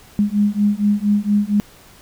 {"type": "beating tone pair", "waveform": "sine", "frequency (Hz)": [204, 208.3], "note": ["G#3", "G#3"], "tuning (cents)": [-31, 5], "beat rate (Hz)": 4.3, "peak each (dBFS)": -17, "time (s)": [0.19, 1.6], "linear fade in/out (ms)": 0, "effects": ["pink hiss -46 dBFS RMS until 2.01 s"]}